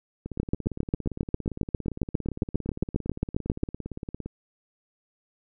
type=two click trains; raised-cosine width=3 ms; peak=-21 / -11 dBFS; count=71 / 25; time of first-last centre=0.26-4.26 / 0.4-3.635 s; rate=17.5 / 7.42 Hz; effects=none